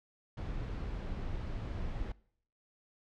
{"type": "noise", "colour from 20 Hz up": "brown", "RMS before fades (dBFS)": -38, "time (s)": [0.37, 2.12], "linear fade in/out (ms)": 5, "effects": ["noise-tail reverb RT60 0.6 s tail -22 dB re dry", "low-pass 4000 Hz 12 dB/octave"]}